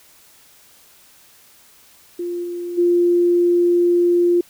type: tone with level steps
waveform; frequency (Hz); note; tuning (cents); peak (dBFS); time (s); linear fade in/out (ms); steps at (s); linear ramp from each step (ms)
sine; 349.2; F4; 0; -22 / -24 / -12; 2.19-4.41; 5; 2.43 / 2.77; 20
effects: white hiss -50 dBFS RMS until 4.49 s